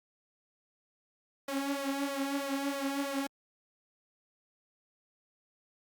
sawtooth tone with flanger, 277.2 Hz, C#4, in tune, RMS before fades -34 dBFS, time 1.48-3.27 s, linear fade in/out 5 ms, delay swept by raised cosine 1.6 to 4.9 ms, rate 3.1 Hz, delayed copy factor +0.7, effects Opus 48 kbps

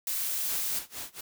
blue noise, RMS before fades -31 dBFS, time 0.07-0.79 s, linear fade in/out 2 ms
white noise with tremolo, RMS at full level -37 dBFS, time 0.48-1.21 s, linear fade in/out 5 ms, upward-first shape sine, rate 4.3 Hz, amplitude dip 95%
effects none

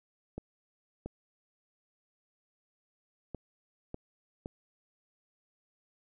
clicks, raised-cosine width 2 ms, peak -25 dBFS, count 5, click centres 0.38 / 1.06 / 3.347 / 3.944 / 4.459 s, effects none

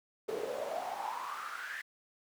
brown noise with high-pass filter sweep, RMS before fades -39 dBFS, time 0.28-1.82 s, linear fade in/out 10 ms, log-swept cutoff 420 to 1800 Hz, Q 7.5, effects none

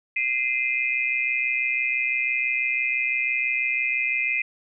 sine tone cluster, 2076 / 2435 / 2561 Hz, C7 / D#7 / D#7, -14 / -38 / +49 cents, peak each -26 dBFS, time 0.16-4.42 s, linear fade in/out 5 ms, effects none

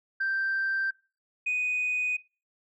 sine tone pair in turn, 1568 / 2489 Hz, G6 / D#7, 0 / 0 cents, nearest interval minor sixth, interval 800 cents, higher second, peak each -24 dBFS, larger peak neither, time 0.2-0.91 / 1.46-2.17 s, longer neither, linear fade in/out 10 ms, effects noise-tail reverb RT60 0.3 s tail -20 dB re dry + tanh soft clip ceiling -22 dBFS

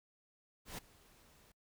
pink noise with ADSR envelope, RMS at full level -43 dBFS, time 0.65-1.52 s, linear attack 130 ms, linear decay 12 ms, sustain -22 dB, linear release 6 ms, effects noise-tail reverb RT60 0.1 s tail -25 dB re dry

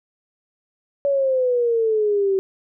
sine exponential sweep, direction down, 568 to 380.5 Hz, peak -16 dBFS, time 1.05-2.39 s, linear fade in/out 0 ms, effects none

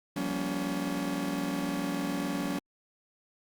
40% pulse chord, G half-diminished seventh, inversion third, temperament just, 176.4 / 196 / 235.2 / 282.2 Hz, F3 / G3 / Bb3 / Db4, +18 / 0 / +16 / +31 cents, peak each -36 / -36 / -38 / -32 dBFS, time 0.16-2.59 s, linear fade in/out 5 ms, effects Opus 48 kbps

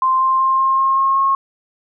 sine tone with pitch steps, 1045 / 1051.7 / 1058.4 / 1065.1 / 1071.9 / 1078.7 / 1085.6 Hz, C6 / C6 / C6 / C6 / C6 / C#6 / C#6, -2 / +9 / +20 / +30 / +42 / -48 / -36 cents, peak -12 dBFS, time 0.02-1.35 s, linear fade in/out 2 ms, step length 190 ms, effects none

